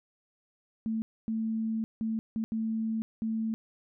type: tone bursts at uneven times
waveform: sine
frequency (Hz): 222.4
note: A3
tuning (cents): +19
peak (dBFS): -28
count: 6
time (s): 0.86-1.02 / 1.28-1.84 / 2.01-2.19 / 2.36-2.44 / 2.52-3.02 / 3.22-3.54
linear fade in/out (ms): 0
effects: none